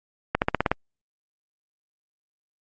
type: accelerating click train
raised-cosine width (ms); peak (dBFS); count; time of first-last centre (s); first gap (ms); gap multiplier
0.5; -5; 7; 0.35-0.716; 69; 0.95
effects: Opus 48 kbps